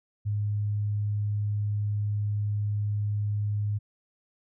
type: tone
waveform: sine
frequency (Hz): 103.83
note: G#2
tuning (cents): 0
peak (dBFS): -25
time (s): 0.25-3.79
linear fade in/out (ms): 20
effects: none